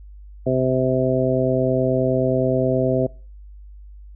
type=harmonic tone; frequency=129.5 Hz; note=C3; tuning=17 cents flat; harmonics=1 / 2 / 3 / 4 / 5; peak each=-23 / -23 / -23 / -23 / -23 dBFS; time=0.46-3.07 s; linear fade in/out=10 ms; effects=noise-tail reverb RT60 0.4 s tail -24 dB re dry + added 50 Hz sine -38 dBFS peak until 4.15 s